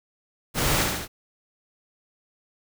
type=noise with echo; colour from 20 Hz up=pink; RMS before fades=-24 dBFS; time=0.54-0.87 s; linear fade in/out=50 ms; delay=70 ms; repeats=3; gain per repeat=-3 dB; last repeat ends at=1.08 s; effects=none